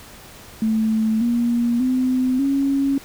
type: tone with pitch steps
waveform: sine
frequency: 220 / 237.2 / 255.7 / 275.6 Hz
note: A3 / A#3 / C4 / C#4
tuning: 0 / +30 / -40 / -10 cents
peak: -16 dBFS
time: 0.62-2.98 s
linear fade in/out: 2 ms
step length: 590 ms
effects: pink hiss -42 dBFS RMS until 3.04 s